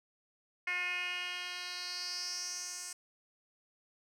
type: tone with band-pass filter sweep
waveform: 10% pulse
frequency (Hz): 358.2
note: F4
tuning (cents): +44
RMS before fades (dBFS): -39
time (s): 0.67-2.93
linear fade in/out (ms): 5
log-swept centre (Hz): 2200 to 7500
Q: 4.5
effects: none

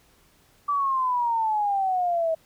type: exponential sweep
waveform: sine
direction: down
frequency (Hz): 1167 to 639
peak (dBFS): -21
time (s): 0.68-2.35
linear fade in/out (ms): 10
effects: pink hiss -60 dBFS RMS until 2.45 s

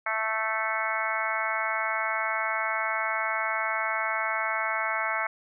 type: harmonic tone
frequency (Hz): 220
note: A3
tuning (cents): 0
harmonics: 3 / 4 / 5 / 6 / 7 / 8 / 9 / 10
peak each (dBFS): -35 / -34 / -35 / -32 / -34 / -37 / -36 / -32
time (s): 0.06-5.27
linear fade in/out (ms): 5
effects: none

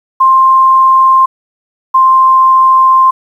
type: tone pair in turn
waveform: sine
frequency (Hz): 1054 / 1049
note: C6 / C6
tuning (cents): +12 / +4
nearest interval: unison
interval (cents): 8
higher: first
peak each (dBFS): -3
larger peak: neither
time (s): 0.2-1.26 / 1.94-3.11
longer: second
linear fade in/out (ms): 10
effects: 7-bit

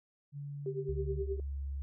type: tone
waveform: sine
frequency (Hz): 142.9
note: D3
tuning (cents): -47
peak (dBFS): -39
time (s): 0.32-1.23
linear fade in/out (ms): 50
type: tone with tremolo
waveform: sine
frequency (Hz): 392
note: G4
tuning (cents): 0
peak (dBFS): -31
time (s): 0.66-1.4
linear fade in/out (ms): 2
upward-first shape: triangle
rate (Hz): 9.5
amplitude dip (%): 100
type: tone with pitch glide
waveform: sine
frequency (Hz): 70.8 to 69.18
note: C#2 to C#2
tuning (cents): +37 to -3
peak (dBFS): -35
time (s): 0.89-1.82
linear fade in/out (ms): 0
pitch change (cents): -40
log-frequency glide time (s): 1.11-1.61
effects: none

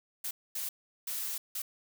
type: noise bursts at uneven times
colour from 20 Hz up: blue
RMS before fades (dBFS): -36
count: 4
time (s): 0.24-0.31 / 0.55-0.69 / 1.07-1.38 / 1.55-1.62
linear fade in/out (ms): 5
effects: none

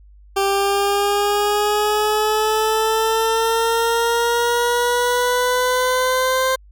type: exponential sweep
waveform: 20% pulse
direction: up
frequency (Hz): 392.4 to 523.3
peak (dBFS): -11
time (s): 0.36-6.56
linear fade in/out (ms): 10
effects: added 50 Hz sine -43 dBFS peak until 6.71 s

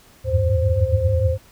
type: tone cluster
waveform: sine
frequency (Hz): 77.9 / 86.5 / 96.4 / 103.4 / 524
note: D#2 / F2 / G2 / G#2 / C5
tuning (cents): +3 / -16 / -28 / -7 / +2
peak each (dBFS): -22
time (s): 0.24-1.38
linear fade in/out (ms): 50
effects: pink hiss -51 dBFS RMS until 1.51 s

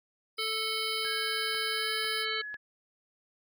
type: tone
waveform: sawtooth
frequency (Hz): 4978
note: D#8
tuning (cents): 0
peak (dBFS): -35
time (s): 0.37-2.26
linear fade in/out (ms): 50
type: harmonic tone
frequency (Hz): 440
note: A4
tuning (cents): 0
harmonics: 1 / 3 / 5 / 7 / 9 / 10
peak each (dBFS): -39 / -38 / -36 / -36 / -38 / -40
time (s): 0.38-2.42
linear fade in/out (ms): 10
type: tone with pitch glide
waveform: sine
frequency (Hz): 1635 to 1693.6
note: G#6 to G#6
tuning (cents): -28 to +33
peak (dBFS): -37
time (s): 1.04-2.57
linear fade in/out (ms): 20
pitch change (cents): +61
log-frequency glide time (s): 1.68-1.92
type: click train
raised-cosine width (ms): 0.3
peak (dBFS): -30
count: 4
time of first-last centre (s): 1.05-2.543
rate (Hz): 2.01
effects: none

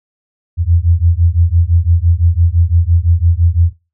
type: beating tone pair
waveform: sine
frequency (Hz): 82.41 / 88.31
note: E2 / F2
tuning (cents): 0 / +20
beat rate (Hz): 5.9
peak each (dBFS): -11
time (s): 0.57-3.73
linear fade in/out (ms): 50
effects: noise-tail reverb RT60 0.3 s tail -21 dB re dry

